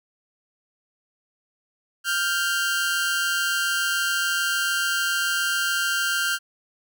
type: tone pair together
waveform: sawtooth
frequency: 1400.1 / 1567 Hz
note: F6 / G6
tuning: +4 / -1 cents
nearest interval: major second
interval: 195 cents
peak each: -21 dBFS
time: 2.04-6.39 s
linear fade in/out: 50 ms
effects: none